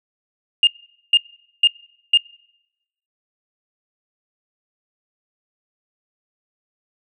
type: tone bursts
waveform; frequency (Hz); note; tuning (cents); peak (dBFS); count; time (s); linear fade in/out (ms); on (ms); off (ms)
sine; 2825; F7; +19; -8; 4; 0.63-2.174; 2; 41; 460
effects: noise-tail reverb RT60 0.9 s tail -26 dB re dry + tanh soft clip ceiling -4 dBFS